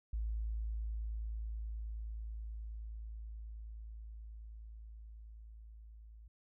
sine tone with level ramp, 54.7 Hz, A1, 9 cents flat, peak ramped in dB -34 to -52 dBFS, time 0.13-6.28 s, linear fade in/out 5 ms, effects none

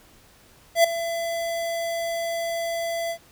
square tone with ADSR envelope, 672 Hz, E5, 33 cents sharp, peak -12 dBFS, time 0.75-3.18 s, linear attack 91 ms, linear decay 6 ms, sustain -14 dB, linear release 74 ms, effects pink hiss -54 dBFS RMS until 3.31 s

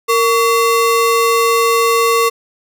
square ring-modulated tone, 795 Hz, G5, 24 cents sharp, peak -8 dBFS, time 0.08-2.3 s, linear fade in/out 20 ms, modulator 333 Hz, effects none

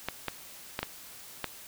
clicks, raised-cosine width 0.3 ms, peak -14 dBFS, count 5, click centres 0.086 / 0.283 / 0.791 / 0.83 / 1.443 s, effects white hiss -48 dBFS RMS until 1.67 s

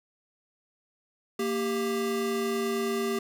square tone pair together, 231.2 / 395 Hz, A#3 / G4, -14 / +13 cents, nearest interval major sixth, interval 927 cents, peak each -32 / -29 dBFS, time 1.39-3.19 s, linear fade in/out 5 ms, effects none

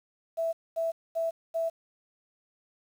sine tone bursts, 659.3 Hz, E5, in tune, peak -26 dBFS, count 4, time 0.37-1.7 s, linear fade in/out 20 ms, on 160 ms, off 230 ms, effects 9-bit

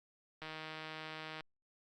click train, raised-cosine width 0.3 ms, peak -29 dBFS, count 156, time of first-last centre 0.42-1.407 s, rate 157 Hz, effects Opus 48 kbps

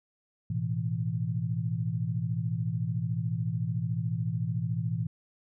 sine chord, A suspended second, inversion none, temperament just, 110 / 123.75 / 165 Hz, A2 / B2 / E3, 0 / +4 / +2 cents, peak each -32 dBFS, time 0.5-5.07 s, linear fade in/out 5 ms, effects none

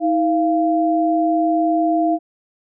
sine tone pair together, 319.3 / 690.4 Hz, D#4 / F5, +45 / -20 cents, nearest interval octave + minor second, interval 1335 cents, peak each -17 dBFS, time 0-2.19 s, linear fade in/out 50 ms, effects none

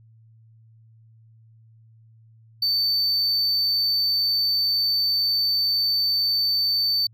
triangle tone, 4551 Hz, C#8, 45 cents sharp, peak -18 dBFS, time 2.62-7.07 s, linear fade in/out 5 ms, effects added 112 Hz sine -50 dBFS peak until 7.13 s

